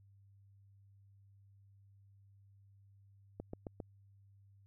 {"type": "click train", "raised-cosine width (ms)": 2, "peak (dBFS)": -29, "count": 4, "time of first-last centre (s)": [3.4, 3.802], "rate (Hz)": 7.46, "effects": ["added 99 Hz sine -61 dBFS peak until 4.66 s"]}